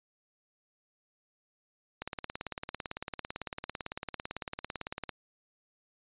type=click train; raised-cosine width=0.3 ms; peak=-20 dBFS; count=56; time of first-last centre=2.02-5.093 s; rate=17.9 Hz; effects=resampled to 8000 Hz